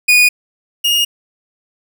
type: tone pair in turn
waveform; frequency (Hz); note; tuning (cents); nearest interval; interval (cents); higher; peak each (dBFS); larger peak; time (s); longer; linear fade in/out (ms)
40% pulse; 2464 / 2852; D#7 / F7; -17 / +36; minor third; 253; second; -6 / -10; first; 0.08-0.29 / 0.84-1.05; neither; 10
effects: none